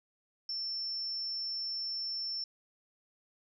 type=tone; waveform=sine; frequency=5380 Hz; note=E8; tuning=34 cents sharp; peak=-34 dBFS; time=0.49-2.44 s; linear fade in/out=2 ms; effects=none